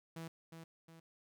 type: tone with echo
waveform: sawtooth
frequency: 164 Hz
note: E3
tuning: 9 cents flat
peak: -40 dBFS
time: 0.16-0.28 s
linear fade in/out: 5 ms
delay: 360 ms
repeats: 2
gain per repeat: -6 dB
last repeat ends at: 1 s
effects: none